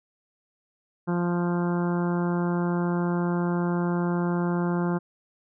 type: harmonic tone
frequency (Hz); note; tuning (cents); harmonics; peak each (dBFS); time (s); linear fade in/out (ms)
174.61; F3; 0; 1 / 2 / 3 / 4 / 5 / 6 / 7 / 8 / 9; -24 / -29 / -37 / -38 / -37 / -38 / -43 / -40 / -45; 1.07-4.99; 20
effects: none